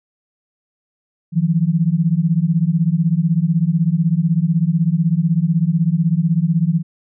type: beating tone pair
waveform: sine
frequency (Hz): 158.3 / 174.3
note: D#3 / F3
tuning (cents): +30 / -3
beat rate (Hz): 16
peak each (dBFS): -16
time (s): 1.32-6.83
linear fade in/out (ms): 50
effects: none